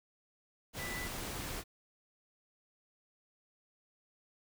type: tone in noise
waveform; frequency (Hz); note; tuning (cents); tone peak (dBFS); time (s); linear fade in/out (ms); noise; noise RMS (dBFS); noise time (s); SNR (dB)
sine; 1986; B6; +9; -41; 0.77-1.09; 50; pink; -41; 0.73-1.64; -3
effects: none